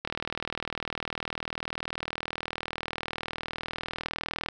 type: click train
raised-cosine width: 0.3 ms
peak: -15 dBFS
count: 178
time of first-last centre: 0.05-4.486 s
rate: 39.9 Hz
effects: none